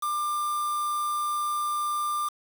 triangle tone with quantisation, 1193 Hz, D6, 27 cents sharp, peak -24 dBFS, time 0.02-2.29 s, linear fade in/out 10 ms, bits 6, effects none

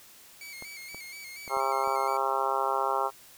sawtooth tone with vibrato, 2214 Hz, C#7, 3 cents flat, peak -38 dBFS, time 0.41-2.17 s, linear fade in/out 2 ms, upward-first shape square, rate 4.2 Hz, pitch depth 55 cents each way
clicks, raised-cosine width 1 ms, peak -29 dBFS, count 5, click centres 0.624 / 0.946 / 1.478 / 1.569 / 1.875 s
harmonic tone, 134.7 Hz, C#3, 49 cents flat, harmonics 3 / 4 / 5 / 6 / 7 / 8 / 9 / 10, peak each -35 / -35 / -36 / -31 / -32 / -32 / -36 / -34 dBFS, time 1.49-3.11 s, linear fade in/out 50 ms
effects white hiss -53 dBFS RMS until 3.37 s

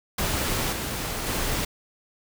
pink noise with level steps, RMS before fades -26 / -30 / -27 dBFS, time 0.18-1.65 s, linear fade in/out 5 ms, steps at 0.72 / 1.26 s, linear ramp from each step 10 ms, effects none

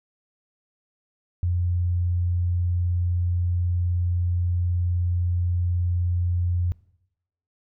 sine tone, 88.1 Hz, F2, 16 cents sharp, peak -20 dBFS, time 1.43-6.72 s, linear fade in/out 0 ms, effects noise-tail reverb RT60 0.8 s tail -21 dB re dry

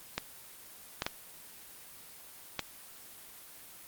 clicks, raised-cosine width 0.2 ms, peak -13 dBFS, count 4, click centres 0.18 / 1.021 / 1.065 / 2.593 s, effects white hiss -51 dBFS RMS until 3.87 s + Opus 24 kbps

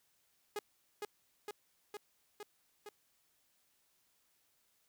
sawtooth tone with echo, 415.3 Hz, G#4, in tune, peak -33 dBFS, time 0.56-0.59 s, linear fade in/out 2 ms, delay 460 ms, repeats 5, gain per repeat -2 dB, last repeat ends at 2.89 s, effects white hiss -75 dBFS RMS until 4.88 s

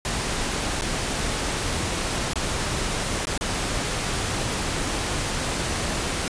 pink noise with dropouts, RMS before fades -26 dBFS, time 0.05-6.28 s, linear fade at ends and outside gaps 1 ms, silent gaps 0.811-0.82 / 2.334-2.357 / 3.254-3.27 / 3.377-3.41 s, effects resampled to 22050 Hz

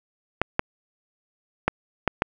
clicks, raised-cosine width 0.5 ms, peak -4 dBFS, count 5, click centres 0.416 / 0.594 / 1.68 / 2.077 / 2.221 s, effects none

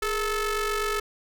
sawtooth ring-modulated tone, 440 Hz, A4, in tune, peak -18 dBFS, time 0.02-1 s, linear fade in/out 5 ms, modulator 856 Hz, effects none

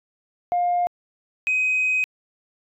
sine tone pair in turn, 707 / 2518 Hz, F5 / D#7, +21 / +20 cents, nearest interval octave + minor seventh, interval 2199 cents, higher second, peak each -17 dBFS, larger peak neither, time 0.52-0.87 / 1.47-2.04 s, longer second, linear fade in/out 0 ms, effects tanh soft clip ceiling -15 dBFS

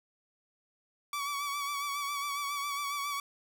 sawtooth tone with vibrato, 1141 Hz, C#6, 50 cents sharp, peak -29 dBFS, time 1.13-3.2 s, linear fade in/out 2 ms, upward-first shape sine, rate 7.3 Hz, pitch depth 39 cents each way, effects none

